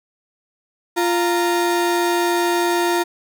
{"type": "tone pair together", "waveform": "35% pulse", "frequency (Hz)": [348, 929], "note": ["F4", "A#5"], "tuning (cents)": [-6, -6], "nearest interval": "octave + perfect fourth", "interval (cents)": 1700, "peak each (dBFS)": [-16, -20], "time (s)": [0.96, 3.04], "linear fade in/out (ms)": 20, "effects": []}